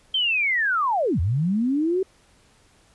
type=linear two-way sweep; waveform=sine; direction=down then up; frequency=3173 to 75.8 to 388 Hz; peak=-19 dBFS; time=0.14-2.03 s; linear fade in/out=5 ms; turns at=1.2 s; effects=pink hiss -58 dBFS RMS until 2.94 s + resampled to 24000 Hz